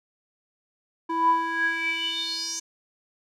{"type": "tone with band-pass filter sweep", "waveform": "square", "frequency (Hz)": 330, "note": "E4", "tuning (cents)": 2, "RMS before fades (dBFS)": -26, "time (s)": [1.09, 2.6], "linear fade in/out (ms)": 10, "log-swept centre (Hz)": [750, 6400], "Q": 7.6, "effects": []}